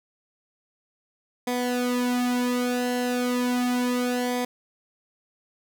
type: tone with flanger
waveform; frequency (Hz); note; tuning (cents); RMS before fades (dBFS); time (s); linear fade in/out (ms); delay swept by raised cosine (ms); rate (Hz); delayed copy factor
sawtooth; 246.9; B3; 0; -25; 1.47-4.45; 5; 0.71 to 3.21; 0.34; -0.8
effects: none